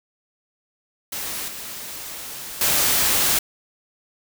white noise with level steps, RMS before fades -29 / -34 / -19 dBFS, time 1.12-3.39 s, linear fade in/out 5 ms, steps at 1.48 / 2.61 s, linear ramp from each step 2 ms, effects none

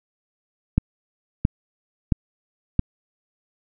click train, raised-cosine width 5 ms, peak -4 dBFS, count 4, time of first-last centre 0.78-2.793 s, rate 1.49 Hz, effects none

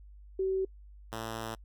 sine / 5% pulse tone pair in turn, 380.9 / 112.27 Hz, G4 / A2, -50 / +35 cents, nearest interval octave + major sixth, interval 2115 cents, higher first, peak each -27 / -25 dBFS, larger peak second, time 0.39-0.65 / 1.12-1.55 s, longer second, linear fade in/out 5 ms, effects noise-tail reverb RT60 0.1 s tail -26 dB re dry + added 50 Hz sine -49 dBFS peak until 1.64 s

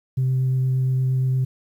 sine tone with vibrato, 130 Hz, C3, 11 cents flat, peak -16 dBFS, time 0.17-1.45 s, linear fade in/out 10 ms, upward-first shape sine, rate 8.6 Hz, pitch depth 8 cents each way, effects tanh soft clip ceiling -15 dBFS + 9-bit

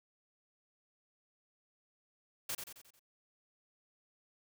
white noise with echo, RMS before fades -38 dBFS, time 2.49-2.55 s, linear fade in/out 5 ms, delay 89 ms, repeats 5, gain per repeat -6 dB, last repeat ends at 2.995 s, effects none

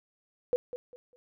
sine tone with echo, 493.9 Hz, B4, in tune, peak -22 dBFS, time 0.53-0.56 s, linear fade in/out 0 ms, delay 200 ms, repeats 3, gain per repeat -12 dB, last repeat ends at 1.16 s, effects none

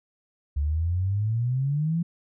sine exponential sweep, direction up, 70 to 172.9 Hz, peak -22 dBFS, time 0.56-2.03 s, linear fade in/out 10 ms, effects none

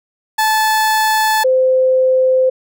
30% pulse / sine tone pair in turn, 870 / 517.3 Hz, A5 / C5, -20 / -20 cents, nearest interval major sixth, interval 900 cents, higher first, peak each -9 dBFS, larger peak neither, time 0.38-1.44 / 1.44-2.5 s, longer neither, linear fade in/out 10 ms, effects none

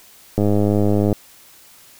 click train, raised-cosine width 2 ms, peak -5 dBFS, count 78, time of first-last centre 0.38-1.128 s, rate 103 Hz, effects white hiss -47 dBFS RMS until 1.99 s

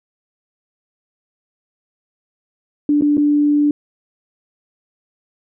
sine tone with dropouts, 293.3 Hz, D4, 2 cents flat, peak -11 dBFS, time 2.89-3.71 s, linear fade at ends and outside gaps 2 ms, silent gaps 3.011-3.021 / 3.171-3.178 s, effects none

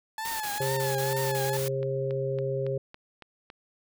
30% pulse tone with vibrato, 864 Hz, A5, 32 cents flat, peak -29 dBFS, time 0.18-1.57 s, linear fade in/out 2 ms, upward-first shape triangle, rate 2.2 Hz, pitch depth 110 cents each way
white noise bursts, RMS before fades -36 dBFS, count 8, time 0.25-1.681 s, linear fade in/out 0 ms, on 150 ms, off 33 ms
harmonic tone, 134.4 Hz, C3, 47 cents sharp, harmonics 1 / 3 / 4, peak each -31 / -31 / -31 dBFS, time 0.6-2.78 s, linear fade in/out 5 ms
click train, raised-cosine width 0.3 ms, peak -28 dBFS, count 7, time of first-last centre 1.83-3.501 s, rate 3.59 Hz
effects none

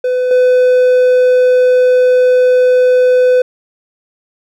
triangle tone with level steps, 503 Hz, B4, 32 cents sharp, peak -9 / -4 dBFS, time 0.04-3.42 s, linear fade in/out 5 ms, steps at 0.31 s, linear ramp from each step 2 ms, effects none

